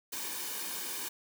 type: noise with comb filter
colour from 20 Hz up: white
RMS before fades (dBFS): -38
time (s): 0.12-1.09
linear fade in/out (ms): 10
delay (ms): 1.5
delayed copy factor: -0.6
effects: high-pass 200 Hz 12 dB/octave